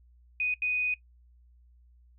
sine tone bursts at uneven times, 2489 Hz, D#7, in tune, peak -26 dBFS, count 2, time 0.4-0.54 / 0.62-0.94 s, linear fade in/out 2 ms, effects noise-tail reverb RT60 0.1 s tail -18 dB re dry + added 60 Hz sine -56 dBFS peak until 2.18 s

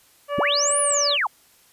harmonic tone, 576 Hz, D5, 34 cents flat, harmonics 1 / 2 / 3 / 4 / 5, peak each -24 / -28 / -37 / -41 / -39 dBFS, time 0.28-1.18 s, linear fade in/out 50 ms
sine linear two-way sweep, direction up then down, 55 to 10120 to 717 Hz, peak -19 dBFS, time 0.38-1.27 s, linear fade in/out 5 ms, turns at 0.8 s
effects white hiss -56 dBFS RMS until 1.72 s + resampled to 32000 Hz

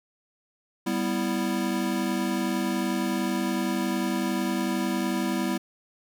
square chord, E minor, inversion first, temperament equal, 196 / 246.9 / 329.6 Hz, G3 / B3 / E4, 0 / 0 / 0 cents, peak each -30 dBFS, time 0.86-5.58 s, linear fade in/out 10 ms, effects none

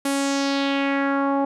sawtooth tone with low-pass filter sweep, 277.2 Hz, C#4, in tune, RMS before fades -22 dBFS, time 0.05-1.45 s, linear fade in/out 5 ms, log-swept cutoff 11000 to 820 Hz, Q 2.3, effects none

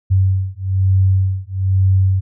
sine beating tone pair, 94.6 / 95.7 Hz, F#2 / G2, +39 / -41 cents, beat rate 1.1 Hz, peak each -15 dBFS, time 0.1-2.21 s, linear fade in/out 20 ms, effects none

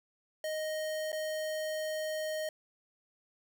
square tone with dropouts, 622.3 Hz, D#5, in tune, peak -34 dBFS, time 0.44-2.49 s, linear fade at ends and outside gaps 2 ms, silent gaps 1.119-1.128 s, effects none

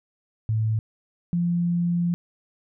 sine tone pair in turn, 110 / 173.08 Hz, A2 / F3, 0 / -15 cents, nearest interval minor sixth, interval 785 cents, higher second, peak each -20 dBFS, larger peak neither, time 0.49-0.79 / 1.33-2.14 s, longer second, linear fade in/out 0 ms, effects none

